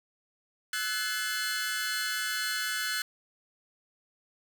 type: tone cluster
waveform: sawtooth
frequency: 1316 / 1496 / 1716 / 2108 / 4214 Hz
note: E6 / F#6 / A6 / C7 / C8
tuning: -3 / +19 / -44 / +12 / +12 cents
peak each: -38 / -29 / -32 / -37 / -35 dBFS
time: 0.73-3.02 s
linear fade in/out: 2 ms
effects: none